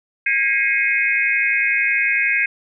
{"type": "tone cluster", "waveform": "sine", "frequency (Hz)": [1634, 1926, 2147, 2258, 2505], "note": ["G#6", "B6", "C7", "C#7", "D#7"], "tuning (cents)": [-29, -44, 44, 31, 11], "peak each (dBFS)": [-21, -27, -19, -27, -21], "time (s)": [0.26, 2.46], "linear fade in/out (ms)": 5, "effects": []}